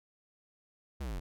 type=linear sweep; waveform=square; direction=down; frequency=73.42 to 38.89 Hz; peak=-36 dBFS; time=1-1.2 s; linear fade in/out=10 ms; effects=none